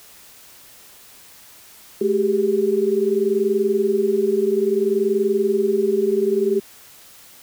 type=tone cluster; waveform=sine; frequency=214.5 / 388 / 408.6 Hz; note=A3 / G4 / G#4; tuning=-44 / -18 / -28 cents; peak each=-25 / -18 / -21 dBFS; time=2.01-6.6 s; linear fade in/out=5 ms; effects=white hiss -46 dBFS RMS until 7.42 s